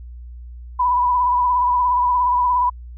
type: tone with vibrato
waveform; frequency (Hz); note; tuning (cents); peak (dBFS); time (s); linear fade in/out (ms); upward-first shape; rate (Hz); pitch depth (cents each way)
sine; 987.8; B5; 0; -14; 0.79-2.7; 10; sine; 17; 35
effects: added 60 Hz sine -33 dBFS peak until 2.97 s